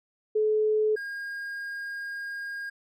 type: tone pair in turn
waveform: sine / triangle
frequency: 429.8 / 1622.7 Hz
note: A4 / G#6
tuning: -41 / -41 cents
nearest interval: octave + major seventh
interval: 2300 cents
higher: second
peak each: -21 / -31 dBFS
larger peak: first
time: 0.35-0.96 / 0.96-2.7 s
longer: second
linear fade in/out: 10 ms
effects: none